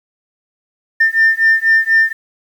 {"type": "beating tone pair", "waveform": "sine", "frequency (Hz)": [1796, 1800.1], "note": ["A6", "A6"], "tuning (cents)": [35, 39], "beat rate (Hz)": 4.1, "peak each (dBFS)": -11, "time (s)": [1, 2.13], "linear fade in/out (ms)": 10, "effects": ["tanh soft clip ceiling -4 dBFS", "7-bit"]}